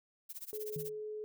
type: noise with tremolo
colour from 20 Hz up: violet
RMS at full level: -43 dBFS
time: 0.29-0.9 s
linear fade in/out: 10 ms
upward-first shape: sine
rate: 16 Hz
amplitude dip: 95%
type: tone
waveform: sine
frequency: 426.7 Hz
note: G#4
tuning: 47 cents sharp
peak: -39 dBFS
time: 0.53-1.24 s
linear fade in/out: 0 ms
type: tone with exponential decay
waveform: sine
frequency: 154.2 Hz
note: D#3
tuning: 15 cents flat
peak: -37 dBFS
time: 0.76-1.02 s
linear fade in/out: 2 ms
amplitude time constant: 55 ms
effects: none